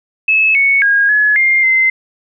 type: tone with pitch steps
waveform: sine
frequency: 2596 / 2216 / 1632 / 1698 / 2113 / 2070 Hz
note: E7 / C#7 / G#6 / G#6 / C7 / C7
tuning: -27 / -1 / -31 / +38 / +16 / -19 cents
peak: -8 dBFS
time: 0.28-1.9 s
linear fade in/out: 5 ms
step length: 270 ms
effects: none

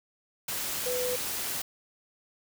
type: tone in noise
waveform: sine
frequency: 498.4 Hz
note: B4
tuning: 16 cents sharp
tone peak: -29 dBFS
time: 0.86-1.16 s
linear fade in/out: 5 ms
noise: white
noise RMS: -33 dBFS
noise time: 0.48-1.62 s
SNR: +1 dB
effects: none

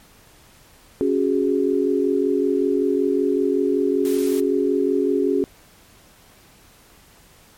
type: chord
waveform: sine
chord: C# suspended fourth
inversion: none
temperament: equal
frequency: 277.2 / 370 / 415.3 Hz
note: C#4 / F#4 / G#4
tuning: 0 / 0 / 0 cents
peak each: -21 dBFS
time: 1.01-5.44 s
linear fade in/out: 0 ms
type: noise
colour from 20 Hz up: white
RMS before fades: -36 dBFS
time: 4.05-4.4 s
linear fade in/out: 0 ms
effects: pink hiss -51 dBFS RMS until 7.57 s + MP3 64 kbps

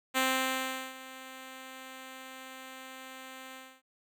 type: tone with ADSR envelope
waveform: 5% pulse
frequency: 261.6 Hz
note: C4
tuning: in tune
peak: -14 dBFS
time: 0.14-3.82 s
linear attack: 31 ms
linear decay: 760 ms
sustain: -19 dB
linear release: 270 ms
effects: none

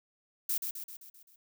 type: noise with echo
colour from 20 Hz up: violet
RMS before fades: -31 dBFS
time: 0.49-0.58 s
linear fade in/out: 5 ms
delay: 130 ms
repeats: 6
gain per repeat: -5 dB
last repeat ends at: 1.36 s
effects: none

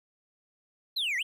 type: exponential two-way sweep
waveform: triangle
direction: down then up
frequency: 4250 to 1864.7 to 3281 Hz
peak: -26 dBFS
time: 0.96-1.23 s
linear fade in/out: 10 ms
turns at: 1.17 s
effects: none

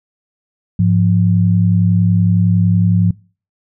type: tone pair together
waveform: sine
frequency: 103.94 / 174.8 Hz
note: G#2 / F3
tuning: +2 / +2 cents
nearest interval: major sixth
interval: 900 cents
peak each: -12 dBFS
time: 0.79-3.11 s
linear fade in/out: 5 ms
effects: noise-tail reverb RT60 0.4 s tail -25 dB re dry

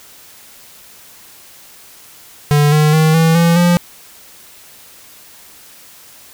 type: tone with pitch steps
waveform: square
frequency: 146.83 / 152.01 / 157.37 / 162.92 / 168.66 / 174.61 Hz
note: D3 / D#3 / D#3 / E3 / E3 / F3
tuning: 0 / -40 / +20 / -20 / +40 / 0 cents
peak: -9 dBFS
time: 2.51-3.77 s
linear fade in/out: 0 ms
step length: 210 ms
effects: white hiss -41 dBFS RMS until 6.33 s

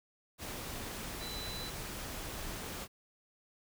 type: tone in noise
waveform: sine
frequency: 3990 Hz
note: B7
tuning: 17 cents sharp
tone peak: -43 dBFS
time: 1.19-1.72 s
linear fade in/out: 50 ms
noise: pink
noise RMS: -42 dBFS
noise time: 0.38-2.88 s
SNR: -4 dB
effects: none

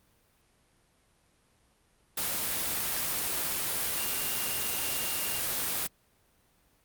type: tone in noise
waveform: sine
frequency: 2800 Hz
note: F7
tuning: 4 cents sharp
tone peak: -40 dBFS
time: 3.97-5.4 s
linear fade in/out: 5 ms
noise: white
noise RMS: -31 dBFS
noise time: 2.17-5.87 s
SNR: -12 dB
effects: pink hiss -67 dBFS RMS until 6.84 s + Opus 32 kbps

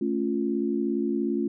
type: chord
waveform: sine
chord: A augmented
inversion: none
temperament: equal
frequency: 220 / 277.2 / 349.2 Hz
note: A3 / C#4 / E#4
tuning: 0 / 0 / 0 cents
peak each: -28 dBFS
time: 0.01-1.48 s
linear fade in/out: 5 ms
effects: none

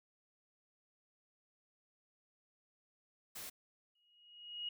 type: noise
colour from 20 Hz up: white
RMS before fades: -47 dBFS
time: 3.35-3.5 s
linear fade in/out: 10 ms
type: tone with exponential growth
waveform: sine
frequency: 2887 Hz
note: F#7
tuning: 43 cents flat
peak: -37 dBFS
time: 3.95-4.69 s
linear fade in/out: 5 ms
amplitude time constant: 160 ms
effects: none

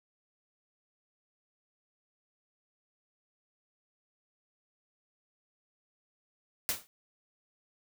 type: noise with exponential decay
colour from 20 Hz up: white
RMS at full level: -27 dBFS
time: 6.69-6.87 s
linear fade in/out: 0 ms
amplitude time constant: 38 ms
effects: none

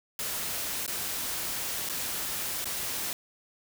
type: noise with dropouts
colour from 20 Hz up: white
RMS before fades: -33 dBFS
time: 0.19-3.13 s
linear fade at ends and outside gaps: 1 ms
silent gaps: 0.864-0.878 / 1.889-1.896 / 2.644-2.655 s
effects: none

